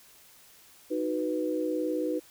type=chord; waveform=sine; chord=B major; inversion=first; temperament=equal; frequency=311.1 / 370 / 493.9 Hz; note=D#4 / F#4 / B4; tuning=0 / 0 / 0 cents; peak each=-30 / -34 / -31 dBFS; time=0.9-2.2 s; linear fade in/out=20 ms; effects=white hiss -56 dBFS RMS until 2.3 s